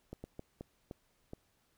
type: slowing click train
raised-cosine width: 2 ms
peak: -30 dBFS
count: 6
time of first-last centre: 0.13-1.334 s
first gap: 110 ms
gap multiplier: 1.4
effects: pink hiss -74 dBFS RMS until 1.77 s